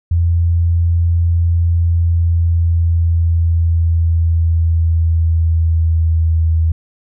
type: tone with pitch glide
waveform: sine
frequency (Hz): 84.8 to 81.06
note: E2 to E2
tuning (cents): +50 to -29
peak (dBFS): -10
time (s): 0.11-6.72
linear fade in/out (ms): 5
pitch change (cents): -79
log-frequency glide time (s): 1.71-6.55
effects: none